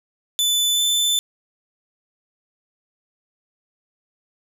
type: tone with pitch glide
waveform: sawtooth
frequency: 3500 to 3526 Hz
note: A7 to A7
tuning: -10 to +3 cents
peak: -14 dBFS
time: 0.39-1.19 s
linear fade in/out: 0 ms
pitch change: +13 cents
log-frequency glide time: 0.74-0.8 s
effects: none